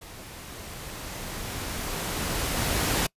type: noise with level ramp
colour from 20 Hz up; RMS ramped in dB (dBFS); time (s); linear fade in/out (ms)
pink; -44 to -24; 0.01-3.07; 10
effects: noise-tail reverb RT60 0.1 s tail -25 dB re dry + resampled to 32000 Hz